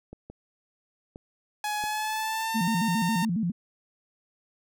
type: clicks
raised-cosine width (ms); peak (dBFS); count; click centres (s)
2; -28; 4; 0.13 / 0.3 / 1.159 / 1.839
type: tone with pitch glide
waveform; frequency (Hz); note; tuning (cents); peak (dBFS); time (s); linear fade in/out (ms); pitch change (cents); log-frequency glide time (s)
sawtooth; 841 to 911.8; G#5 to A#5; +22 to -39; -24; 1.64-3.25; 2; +139; 1.79-2.68
type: tone with vibrato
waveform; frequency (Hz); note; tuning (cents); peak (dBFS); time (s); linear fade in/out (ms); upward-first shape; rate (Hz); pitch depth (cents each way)
sine; 196; G3; 0; -24; 2.54-3.52; 20; square; 7.3; 220
effects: none